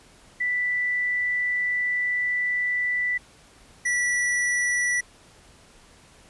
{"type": "tone pair in turn", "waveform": ["sine", "square"], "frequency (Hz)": [1975.5, 1955.1], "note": ["B6", "B6"], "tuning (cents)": [0, -18], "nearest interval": "unison", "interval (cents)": 18, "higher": "first", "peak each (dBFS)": -22, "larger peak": "neither", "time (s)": [[0.4, 3.18], [3.85, 5.01]], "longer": "first", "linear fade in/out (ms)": 10, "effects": ["pink hiss -53 dBFS RMS until 6.29 s", "resampled to 24000 Hz"]}